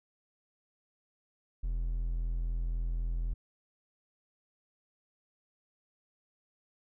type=tone; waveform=triangle; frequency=41.93 Hz; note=E1; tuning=30 cents sharp; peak=-28 dBFS; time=1.63-3.34 s; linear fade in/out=10 ms; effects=none